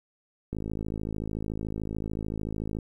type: click train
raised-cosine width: 3 ms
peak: -20 dBFS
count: 122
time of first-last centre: 0.53-2.787 s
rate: 53.6 Hz
effects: 10-bit